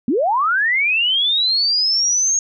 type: linear sweep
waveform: sine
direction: up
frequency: 211.6 to 6590 Hz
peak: -14 dBFS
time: 0.08-2.39 s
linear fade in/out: 2 ms
effects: none